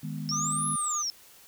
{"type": "chord", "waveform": "sine", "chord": "G# minor", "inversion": "second", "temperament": "equal", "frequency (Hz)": [155.56, 207.7, 246.9], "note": ["D#3", "G#3", "B3"], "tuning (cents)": [0, 0, 0], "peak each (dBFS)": [-34, -38, -39], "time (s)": [0.03, 0.76], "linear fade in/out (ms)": 5}
{"type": "exponential two-way sweep", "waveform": "sine", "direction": "up then down", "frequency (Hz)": [5274, 10740, 5274], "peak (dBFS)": -28, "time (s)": [0.29, 1.1], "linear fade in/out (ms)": 0, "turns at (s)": 0.68}
{"type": "tone with vibrato", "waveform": "triangle", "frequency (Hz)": 1207, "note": "D6", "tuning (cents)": 47, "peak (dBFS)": -30, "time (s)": [0.31, 1.03], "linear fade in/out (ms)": 20, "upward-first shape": "triangle", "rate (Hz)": 2.2, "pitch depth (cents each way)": 8}
{"effects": ["white hiss -54 dBFS RMS until 1.47 s"]}